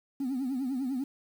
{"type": "tone with vibrato", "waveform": "sine", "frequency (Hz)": 261.6, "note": "C4", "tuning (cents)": 0, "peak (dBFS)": -27, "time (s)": [0.2, 1.04], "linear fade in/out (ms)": 5, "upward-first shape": "triangle", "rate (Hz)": 10, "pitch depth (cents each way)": 150, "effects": ["tanh soft clip ceiling -27 dBFS", "9-bit"]}